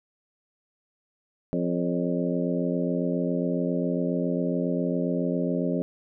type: harmonic tone with a mistuned harmonic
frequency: 87.31 Hz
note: F2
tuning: in tune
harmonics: 2 / 3 / 4 / 5 / 6 / 7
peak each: -28 / -28 / -33 / -33 / -33 / -34 dBFS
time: 1.53-5.82 s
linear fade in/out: 0 ms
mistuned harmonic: 6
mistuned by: +55 cents
effects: none